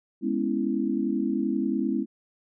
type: chord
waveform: sine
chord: C# minor seventh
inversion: second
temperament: equal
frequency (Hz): 207.7 / 246.9 / 277.2 / 329.6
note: G#3 / B3 / C#4 / E4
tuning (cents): 0 / 0 / 0 / 0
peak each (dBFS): -29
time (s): 0.21-2.06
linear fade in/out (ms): 50
effects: none